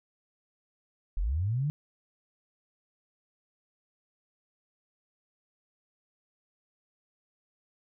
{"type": "linear sweep", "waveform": "sine", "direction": "up", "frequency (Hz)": [34.7, 154.6], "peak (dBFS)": -26, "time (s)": [1.17, 1.7], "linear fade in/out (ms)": 0, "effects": []}